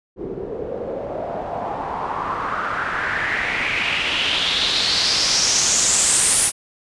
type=noise with low-pass filter sweep; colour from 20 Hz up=white; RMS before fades=-21 dBFS; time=0.16-6.52 s; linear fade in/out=50 ms; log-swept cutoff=360 to 10000 Hz; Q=4.2; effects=resampled to 24000 Hz